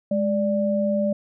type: tone pair together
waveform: sine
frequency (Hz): 207.7 / 587.5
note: G#3 / D5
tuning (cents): 0 / +1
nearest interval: octave + tritone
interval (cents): 1801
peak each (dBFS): -22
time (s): 0.11-1.13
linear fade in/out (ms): 5
effects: none